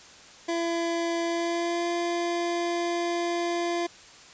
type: tone with pitch glide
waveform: 25% pulse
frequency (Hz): 337.3 to 344.2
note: E4 to F4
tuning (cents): +40 to -25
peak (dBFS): -22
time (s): 0.48-3.87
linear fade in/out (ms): 10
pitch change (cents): +35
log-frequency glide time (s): 1.23-1.89
effects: white hiss -49 dBFS RMS until 4.33 s + resampled to 16000 Hz